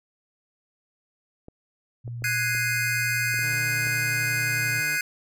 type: clicks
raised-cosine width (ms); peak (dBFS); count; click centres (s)
2; -29; 8; 1.484 / 2.078 / 2.222 / 2.55 / 3.342 / 3.391 / 3.53 / 3.869
type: tone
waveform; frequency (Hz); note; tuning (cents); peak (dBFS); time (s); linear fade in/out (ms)
sine; 118.8; A#2; +33; -31; 2.04-4.81; 20
type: chord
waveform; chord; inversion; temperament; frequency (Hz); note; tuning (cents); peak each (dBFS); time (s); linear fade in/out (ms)
square; Ab dominant seventh; third; equal with one note detuned; 1480 / 1648.8 / 2093 / 2489; Gb6 / Ab6 / C7 / Eb7; 0 / -13 / 0 / 0; -30; 2.24-5.01; 2
type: tone with vibrato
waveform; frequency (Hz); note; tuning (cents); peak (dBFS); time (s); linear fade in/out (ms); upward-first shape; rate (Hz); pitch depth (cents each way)
sawtooth; 150; D3; +37; -34; 3.4-4.99; 50; sine; 5.2; 22
effects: none